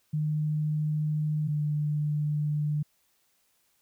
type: tone pair in turn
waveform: sine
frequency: 152.3 / 149.34 Hz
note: D#3 / D3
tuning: -37 / +29 cents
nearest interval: unison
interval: 34 cents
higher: first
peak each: -25 dBFS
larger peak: neither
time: 0.13-1.48 / 1.48-2.83 s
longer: neither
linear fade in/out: 10 ms
effects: white hiss -70 dBFS RMS until 3.81 s